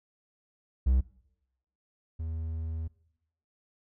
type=tone pair in turn; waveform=triangle; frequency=64.2 / 80.63 Hz; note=C2 / E2; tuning=-32 / -38 cents; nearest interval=major third; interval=394 cents; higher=second; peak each=-19 / -30 dBFS; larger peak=first; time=0.86-1.01 / 2.19-2.88 s; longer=second; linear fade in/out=10 ms; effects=noise-tail reverb RT60 0.8 s tail -21 dB re dry